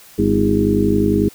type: harmonic tone with a mistuned harmonic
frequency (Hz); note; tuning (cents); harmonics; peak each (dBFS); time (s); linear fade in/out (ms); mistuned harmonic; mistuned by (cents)
51; G#1; -31; 1 / 2 / 3 / 4 / 5 / 6 / 7 / 8; -26 / -22 / -29 / -18 / -22 / -18 / -26 / -19; 0.18-1.29; 10; 6; +69
effects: white hiss -44 dBFS RMS until 1.34 s